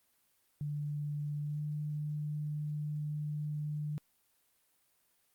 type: tone with pitch glide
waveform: sine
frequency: 147.2 to 149.69 Hz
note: D3 to D3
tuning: +4 to +33 cents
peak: -34 dBFS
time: 0.61-3.98 s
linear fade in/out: 0 ms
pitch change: +29 cents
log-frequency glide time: 1.42-1.62 s
effects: white hiss -73 dBFS RMS until 5.34 s + Opus 32 kbps